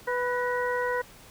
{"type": "harmonic tone with a mistuned harmonic", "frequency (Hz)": 493.9, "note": "B4", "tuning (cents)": 0, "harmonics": [1, 2, 3, 4], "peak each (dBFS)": [-28, -31, -33, -34], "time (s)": [0.07, 1.02], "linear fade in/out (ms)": 10, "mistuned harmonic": 4, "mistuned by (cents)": -56, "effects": ["pink hiss -51 dBFS RMS until 1.3 s"]}